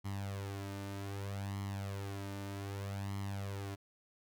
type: tone with flanger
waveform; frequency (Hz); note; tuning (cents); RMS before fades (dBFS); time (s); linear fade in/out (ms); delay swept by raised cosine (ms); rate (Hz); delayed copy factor
sawtooth; 99.1; G2; +19; -41; 0.04-3.76; 20; 0.96 to 3.36; 0.64; +0.7
effects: none